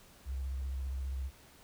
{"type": "tone with vibrato", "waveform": "sine", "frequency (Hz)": 66.4, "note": "C2", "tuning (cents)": 26, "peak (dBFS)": -34, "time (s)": [0.25, 1.31], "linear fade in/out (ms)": 50, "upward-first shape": "sine", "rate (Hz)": 15, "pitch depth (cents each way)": 55, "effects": ["pink hiss -59 dBFS RMS until 1.63 s"]}